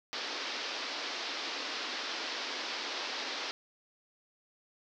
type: band-pass noise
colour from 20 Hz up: white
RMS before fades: -38 dBFS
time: 0.13-3.51 s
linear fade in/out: 0 ms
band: 250 to 5300 Hz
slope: 48 dB/octave
effects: none